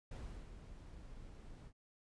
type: noise with ADSR envelope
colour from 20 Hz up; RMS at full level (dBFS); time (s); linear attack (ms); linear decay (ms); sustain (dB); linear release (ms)
brown; -45; 0.11-1.73; 4; 380; -8; 67
effects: resampled to 22050 Hz